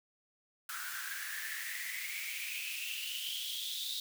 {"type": "noise with high-pass filter sweep", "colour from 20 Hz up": "white", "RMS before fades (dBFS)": -40, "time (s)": [0.69, 4], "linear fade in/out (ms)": 2, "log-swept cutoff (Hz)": [1400, 3800], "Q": 8.6, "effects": []}